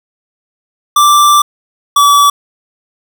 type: tone pair in turn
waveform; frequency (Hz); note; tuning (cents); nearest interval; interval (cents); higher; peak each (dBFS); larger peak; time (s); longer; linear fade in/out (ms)
square; 1174.7 / 1148.5; D6 / D6; 0 / -39; unison; 39; first; -5; neither; 0.96-1.42 / 1.96-2.3; first; 5
effects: none